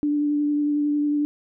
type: tone with vibrato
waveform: sine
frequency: 293.7 Hz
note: D4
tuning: in tune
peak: -19 dBFS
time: 0.03-1.25 s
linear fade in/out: 0 ms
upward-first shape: triangle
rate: 11 Hz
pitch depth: 16 cents each way
effects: none